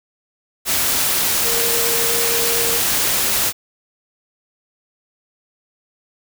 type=tone in noise; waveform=sine; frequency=466.2 Hz; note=A#4; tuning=in tune; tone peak=-24 dBFS; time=1.43-2.81 s; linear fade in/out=50 ms; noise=white; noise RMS=-18 dBFS; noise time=0.65-3.53 s; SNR=-9 dB; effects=none